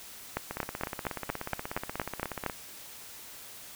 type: two click trains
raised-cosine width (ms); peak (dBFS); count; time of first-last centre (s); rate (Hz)
0.5; -14 / -19; 10 / 34; 0.37-2.463 / 0.51-2.498; 4.3 / 16.6
effects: white hiss -47 dBFS RMS until 3.75 s